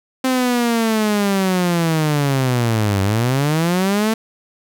sawtooth linear two-way sweep, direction down then up, 261.6 to 95.4 to 225.3 Hz, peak -11 dBFS, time 0.24-4.14 s, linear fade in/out 5 ms, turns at 3.02 s, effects none

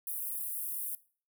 pink high-pass noise, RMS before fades -37 dBFS, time 0.07-0.95 s, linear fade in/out 2 ms, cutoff 10000 Hz, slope 48 dB/octave, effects noise-tail reverb RT60 0.4 s tail -19 dB re dry

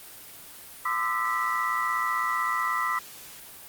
sine tone cluster, 1025 / 1199 / 1315 / 1960 Hz, C6 / D6 / E6 / B6, -36 / +36 / -5 / -14 cents, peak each -30 dBFS, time 0.85-2.99 s, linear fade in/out 5 ms, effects white hiss -45 dBFS RMS until 3.68 s + Opus 32 kbps

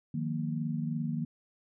sine chord, Eb suspended second, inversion none, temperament equal with one note detuned, 155.56 / 178.59 / 233.1 Hz, Eb3 / F3 / Bb3, 0 / +39 / 0 cents, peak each -33 / -38 / -34 dBFS, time 0.14-1.25 s, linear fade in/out 5 ms, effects none

